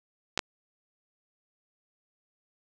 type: clicks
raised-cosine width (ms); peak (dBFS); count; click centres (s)
0.2; -9; 2; 0.376 / 0.392
effects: none